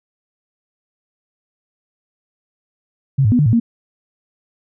sine tone with pitch steps, 136 / 105.5 / 245.7 / 148.5 / 112.5 / 232.2 Hz, C#3 / G#2 / B3 / D3 / A2 / A#3, -33 / +28 / -9 / +20 / +39 / -7 cents, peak -10 dBFS, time 3.18-3.6 s, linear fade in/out 10 ms, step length 70 ms, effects none

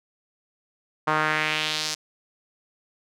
sawtooth tone with band-pass filter sweep, 154.4 Hz, D#3, 13 cents flat, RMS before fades -25 dBFS, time 1.07-1.95 s, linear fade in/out 10 ms, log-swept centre 1100 to 5700 Hz, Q 2, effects none

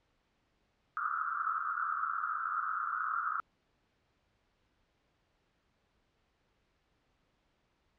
white band-pass noise, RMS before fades -35 dBFS, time 0.97-3.4 s, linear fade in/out 0 ms, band 1200 to 1400 Hz, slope 96 dB/octave, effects pink hiss -75 dBFS RMS until 7.98 s + low-pass 4000 Hz 12 dB/octave

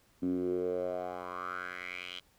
10% pulse tone with band-pass filter sweep, 90.1 Hz, F#2, 45 cents flat, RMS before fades -36 dBFS, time 0.22-2.2 s, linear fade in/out 10 ms, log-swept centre 250 to 3200 Hz, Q 5.1, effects pink hiss -67 dBFS RMS until 2.38 s

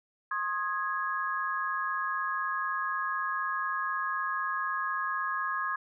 sine chord, Ab major, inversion first, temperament equal with one note detuned, 1068.5 / 1244.5 / 1661.2 Hz, C6 / Eb6 / Ab6, +36 / 0 / 0 cents, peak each -33 / -34 / -33 dBFS, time 0.31-5.76 s, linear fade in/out 5 ms, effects none

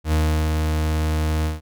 40% pulse tone with ADSR envelope, 77.78 Hz, D#2, in tune, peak -15 dBFS, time 0.04-1.61 s, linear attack 86 ms, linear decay 360 ms, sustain -3 dB, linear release 160 ms, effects none

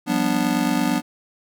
square chord, G dominant seventh, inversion third, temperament just, 176.4 / 196 / 245 / 294 Hz, F3 / G3 / B3 / D4, +18 / 0 / -14 / +2 cents, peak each -28 / -27 / -23 / -24 dBFS, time 0.06-1.02 s, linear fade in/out 50 ms, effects none

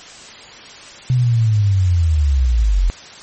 sine linear sweep, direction down, 128.4 to 41.2 Hz, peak -11 dBFS, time 1.1-2.9 s, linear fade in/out 0 ms, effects white hiss -37 dBFS RMS until 3.22 s + MP3 32 kbps

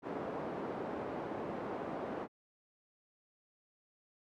pink band-pass noise, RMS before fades -40 dBFS, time 0.02-2.28 s, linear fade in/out 50 ms, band 270 to 820 Hz, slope 12 dB/octave, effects MP3 96 kbps

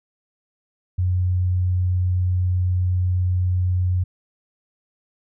sine tone, 90.8 Hz, F#2, 32 cents flat, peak -17 dBFS, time 0.98-4.04 s, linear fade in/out 10 ms, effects none

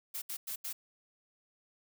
blue noise bursts at uneven times, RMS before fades -39 dBFS, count 4, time 0.14-0.22 / 0.29-0.37 / 0.47-0.56 / 0.64-0.73 s, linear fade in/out 10 ms, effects none

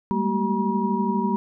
sine tone cluster, 196.1 / 208.3 / 228.5 / 383 / 957 Hz, G3 / G#3 / A#3 / G4 / A#5, +1 / +5 / -34 / -40 / +45 cents, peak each -25 / -29 / -26 / -29 / -26 dBFS, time 0.11-1.36 s, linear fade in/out 0 ms, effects none

